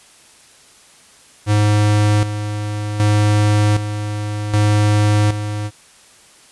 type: tone with tremolo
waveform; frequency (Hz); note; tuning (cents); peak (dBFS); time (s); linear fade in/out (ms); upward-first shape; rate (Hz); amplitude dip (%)
square; 104.8; G#2; +16; -12; 1.46-5.71; 50; square; 0.65; 65
effects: white hiss -47 dBFS RMS until 6.51 s + resampled to 24000 Hz